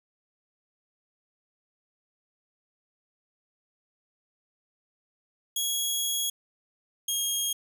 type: tone pair in turn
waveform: 15% pulse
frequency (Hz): 3322 / 3254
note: G#7 / G#7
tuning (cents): 0 / -36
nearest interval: unison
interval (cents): 36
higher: first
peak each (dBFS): -19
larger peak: neither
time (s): 5.56-6.3 / 7.08-7.53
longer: first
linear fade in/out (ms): 5
effects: none